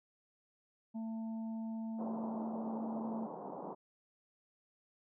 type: harmonic tone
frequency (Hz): 223.7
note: A3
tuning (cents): +29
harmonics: 1 / 3 / 4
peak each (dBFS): -38 / -54 / -56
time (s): 0.94-3.27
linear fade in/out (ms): 20
type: band-pass noise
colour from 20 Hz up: white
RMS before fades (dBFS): -45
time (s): 1.98-3.75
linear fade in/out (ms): 20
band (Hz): 160 to 970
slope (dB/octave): 48
effects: none